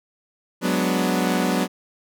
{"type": "chord", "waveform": "sawtooth", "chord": "G# half-diminished seventh", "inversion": "third", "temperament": "equal", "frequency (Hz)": [185, 207.7, 246.9, 293.7], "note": ["F#3", "G#3", "B3", "D4"], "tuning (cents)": [0, 0, 0, 0], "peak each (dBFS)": [-19, -24, -20, -23], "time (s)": [0.61, 1.68], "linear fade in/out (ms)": 50, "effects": []}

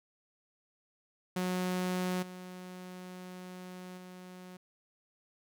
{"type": "tone with level steps", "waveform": "sawtooth", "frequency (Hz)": 182.5, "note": "F#3", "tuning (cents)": -24, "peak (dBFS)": [-27, -40, -43], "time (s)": [1.36, 4.57], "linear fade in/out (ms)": 5, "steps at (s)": [2.22, 3.97], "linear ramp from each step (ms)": 10, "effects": []}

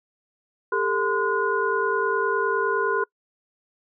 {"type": "tone cluster", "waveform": "sine", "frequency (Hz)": [400.8, 450.6, 1026, 1449], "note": ["G4", "A4", "C6", "F#6"], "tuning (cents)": [38, 41, -34, -37], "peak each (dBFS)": -26, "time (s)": [0.72, 3.04], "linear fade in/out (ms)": 5, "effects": ["noise-tail reverb RT60 0.1 s tail -25 dB re dry"]}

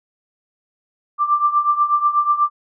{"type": "tone with tremolo", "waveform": "sine", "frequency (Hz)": 1180, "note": "D6", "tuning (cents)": 8, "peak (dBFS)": -10, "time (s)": [1.18, 2.5], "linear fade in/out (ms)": 50, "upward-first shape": "triangle", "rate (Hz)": 8.2, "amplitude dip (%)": 85, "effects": []}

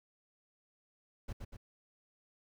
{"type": "noise with echo", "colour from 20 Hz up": "brown", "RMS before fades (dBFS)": -40, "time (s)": [1.28, 1.33], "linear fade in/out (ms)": 10, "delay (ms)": 120, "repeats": 2, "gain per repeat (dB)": -4, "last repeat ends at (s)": 1.57, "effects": []}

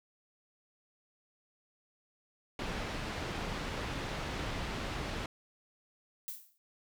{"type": "low-pass noise", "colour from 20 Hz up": "pink", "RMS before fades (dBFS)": -38, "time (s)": [2.59, 5.26], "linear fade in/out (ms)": 2, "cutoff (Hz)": 3900, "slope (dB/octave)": 12}
{"type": "noise with exponential decay", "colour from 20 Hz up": "violet", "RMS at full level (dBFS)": -38, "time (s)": [6.28, 6.58], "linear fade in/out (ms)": 0, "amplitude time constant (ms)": 65}
{"effects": []}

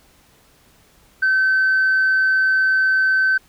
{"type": "tone", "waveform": "sine", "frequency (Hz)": 1536, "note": "G6", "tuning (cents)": -36, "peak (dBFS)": -12, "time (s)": [1.22, 3.38], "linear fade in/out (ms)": 10, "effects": ["tanh soft clip ceiling -11 dBFS", "pink hiss -54 dBFS RMS until 3.48 s"]}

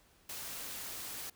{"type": "noise", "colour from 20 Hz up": "white", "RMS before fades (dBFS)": -43, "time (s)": [0.29, 1.3], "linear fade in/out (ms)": 5, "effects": ["pink hiss -66 dBFS RMS until 1.35 s"]}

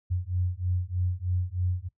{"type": "beating tone pair", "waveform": "sine", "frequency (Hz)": [88.7, 91.9], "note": ["F2", "F#2"], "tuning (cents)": [27, -11], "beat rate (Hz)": 3.2, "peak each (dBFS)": -29, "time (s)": [0.1, 1.89], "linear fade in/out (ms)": 20, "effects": ["noise-tail reverb RT60 0.1 s tail -18 dB re dry"]}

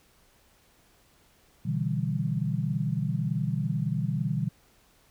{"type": "chord", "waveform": "sine", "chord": "E minor seventh", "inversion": "second", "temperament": "equal", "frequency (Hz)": [123.47, 146.83, 164.81, 196], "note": ["B2", "D3", "E3", "G3"], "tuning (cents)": [0, 0, 0, 0], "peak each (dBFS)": [-31, -30, -31, -33], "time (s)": [1.65, 4.49], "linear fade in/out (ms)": 10, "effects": ["pink hiss -62 dBFS RMS until 5.1 s"]}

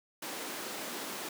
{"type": "high-pass noise", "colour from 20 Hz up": "pink", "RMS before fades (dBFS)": -40, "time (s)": [0.22, 1.29], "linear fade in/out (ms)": 5, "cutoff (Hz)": 230, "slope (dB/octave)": 24, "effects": []}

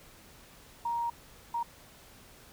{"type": "tone bursts at uneven times", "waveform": "sine", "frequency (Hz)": 939, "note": "A#5", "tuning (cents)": 12, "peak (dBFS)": -29, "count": 2, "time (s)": [[0.85, 1.1], [1.54, 1.63]], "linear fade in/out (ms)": 5, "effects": ["pink hiss -55 dBFS RMS until 2.52 s"]}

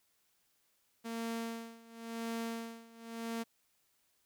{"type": "tone with tremolo", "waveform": "sawtooth", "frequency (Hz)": 229.1, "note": "A#3", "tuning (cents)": -30, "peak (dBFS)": -32, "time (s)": [1.04, 3.44], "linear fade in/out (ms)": 20, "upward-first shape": "sine", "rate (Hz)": 0.94, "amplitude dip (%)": 90, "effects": ["white hiss -75 dBFS RMS until 4.25 s"]}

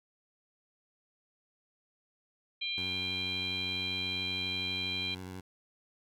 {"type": "harmonic tone", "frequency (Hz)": 797, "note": "G5", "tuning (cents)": 28, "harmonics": [3, 4, 5], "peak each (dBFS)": [-37, -37, -37], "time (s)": [2.61, 5.15], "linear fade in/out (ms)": 10}
{"type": "tone with vibrato", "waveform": "15% pulse", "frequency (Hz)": 92.5, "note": "F#2", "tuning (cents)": 0, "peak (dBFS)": -35, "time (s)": [2.77, 5.41], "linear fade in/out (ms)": 10, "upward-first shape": "square", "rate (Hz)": 12, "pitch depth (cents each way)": 22}
{"effects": []}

